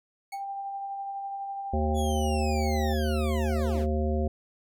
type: tone with tremolo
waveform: sine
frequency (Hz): 791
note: G5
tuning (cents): +15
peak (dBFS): -31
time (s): 0.32-2.94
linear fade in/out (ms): 20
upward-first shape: sine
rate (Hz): 12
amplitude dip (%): 25
type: tone with exponential decay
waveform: sawtooth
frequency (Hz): 2217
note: C#7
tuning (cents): 0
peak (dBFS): -36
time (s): 0.32-0.45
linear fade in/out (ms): 5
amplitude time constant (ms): 28
type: harmonic tone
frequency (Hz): 76.3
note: D#2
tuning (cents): -33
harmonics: 1 / 3 / 5 / 7 / 9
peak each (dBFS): -26 / -31 / -33 / -34 / -36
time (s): 1.73-4.28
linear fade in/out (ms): 5
type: linear sweep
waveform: 20% pulse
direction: down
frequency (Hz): 3444 to 130.81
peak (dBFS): -32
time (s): 1.94-3.87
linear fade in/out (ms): 50
effects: none